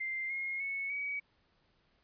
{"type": "tone with pitch steps", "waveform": "sine", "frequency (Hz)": [2092, 2148, 2206, 2266], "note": ["C7", "C7", "C#7", "C#7"], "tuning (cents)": [-1, 45, -9, 37], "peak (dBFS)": -34, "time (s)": [0, 1.2], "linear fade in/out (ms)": 10, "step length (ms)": 300, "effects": ["pink hiss -72 dBFS RMS until 2.03 s", "resampled to 11025 Hz"]}